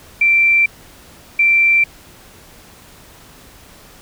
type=tone pair in turn; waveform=sine; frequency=2349 / 2349 Hz; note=D7 / D7; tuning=0 / 0 cents; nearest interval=unison; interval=0 cents; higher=neither; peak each=-9 dBFS; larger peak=neither; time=0.21-0.66 / 1.39-1.84 s; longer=neither; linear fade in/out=5 ms; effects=pink hiss -43 dBFS RMS until 4.01 s